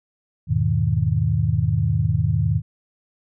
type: chord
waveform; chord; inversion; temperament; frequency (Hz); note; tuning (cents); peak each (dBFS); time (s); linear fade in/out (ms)
sine; E major seventh; none; equal; 82.41 / 103.83 / 123.47 / 155.56; E2 / G#2 / B2 / D#3; 0 / 0 / 0 / 0; -25 / -21 / -23 / -22; 0.47-2.62; 50
effects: none